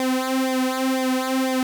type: tone with flanger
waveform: sawtooth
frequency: 260 Hz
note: C4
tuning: 11 cents flat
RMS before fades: -22 dBFS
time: 0-1.63 s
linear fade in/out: 2 ms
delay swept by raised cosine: 0.7 to 3.5 ms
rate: 2 Hz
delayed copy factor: -0.95
effects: none